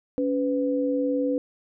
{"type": "tone pair together", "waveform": "sine", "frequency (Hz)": [280.7, 500.2], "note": ["C#4", "B4"], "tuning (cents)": [22, 22], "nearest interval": "minor seventh", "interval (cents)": 1000, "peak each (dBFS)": [-24, -25], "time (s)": [0.18, 1.38], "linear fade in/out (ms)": 0, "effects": []}